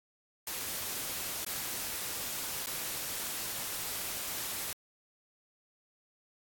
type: noise with dropouts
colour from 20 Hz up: white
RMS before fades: -37 dBFS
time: 0.47-4.73 s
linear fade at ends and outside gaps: 2 ms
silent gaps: 1.448-1.464 / 2.661-2.669 s
effects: AAC 64 kbps